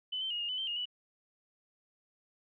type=tone with pitch steps; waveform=sine; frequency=3016 / 3101 / 2874 / 2838 / 3003 / 3124 / 2851 / 2955 Hz; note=F#7 / G7 / F7 / F7 / F#7 / G7 / F7 / F#7; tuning=+32 / -19 / +49 / +27 / +25 / -7 / +35 / -3 cents; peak=-33 dBFS; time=0.12-0.856 s; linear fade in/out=10 ms; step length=92 ms; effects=none